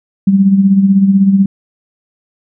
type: tone with tremolo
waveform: sine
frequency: 195.2 Hz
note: G3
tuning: 7 cents flat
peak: -3 dBFS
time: 0.27-1.46 s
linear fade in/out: 5 ms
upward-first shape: sine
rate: 16 Hz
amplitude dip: 55%
effects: none